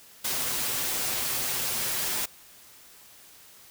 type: noise with comb filter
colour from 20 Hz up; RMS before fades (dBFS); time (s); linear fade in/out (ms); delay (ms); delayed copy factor
white; -29; 0.24-2.26; 10; 7.9; +0.55
effects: white hiss -52 dBFS RMS until 3.7 s